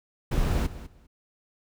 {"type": "noise with echo", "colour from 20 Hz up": "brown", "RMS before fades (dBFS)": -24, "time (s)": [0.31, 0.67], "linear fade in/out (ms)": 10, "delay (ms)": 200, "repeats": 2, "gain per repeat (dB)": -15, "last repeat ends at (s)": 1.07, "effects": []}